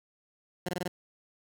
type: tone bursts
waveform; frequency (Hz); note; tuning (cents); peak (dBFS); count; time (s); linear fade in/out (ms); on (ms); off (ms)
15% pulse; 178.9; F3; +42; -24; 5; 0.66-0.88; 5; 28; 20
effects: none